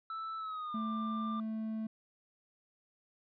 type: tone with pitch glide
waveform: triangle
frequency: 1318.5 to 1188.3 Hz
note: E6 to D6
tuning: 0 to +20 cents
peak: -36 dBFS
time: 0.1-1.4 s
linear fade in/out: 2 ms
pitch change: -180 cents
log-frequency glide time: 0.38-0.81 s
type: tone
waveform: triangle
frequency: 220 Hz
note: A3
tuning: in tune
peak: -33 dBFS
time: 0.74-1.87 s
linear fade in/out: 5 ms
effects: resampled to 11025 Hz